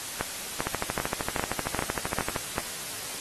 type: two click trains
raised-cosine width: 0.5 ms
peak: -11 / -12 dBFS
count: 7 / 23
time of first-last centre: 0.21-2.582 / 0.67-2.362 s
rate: 2.53 / 13 Hz
effects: white hiss -36 dBFS RMS until 3.2 s + AAC 32 kbps